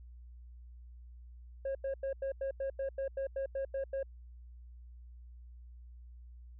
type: tone bursts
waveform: sine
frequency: 542 Hz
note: C#5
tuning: 39 cents flat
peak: -30 dBFS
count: 13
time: 1.65-4.03 s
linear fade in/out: 5 ms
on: 100 ms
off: 90 ms
effects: tanh soft clip ceiling -32 dBFS + added 60 Hz sine -49 dBFS peak until 6.59 s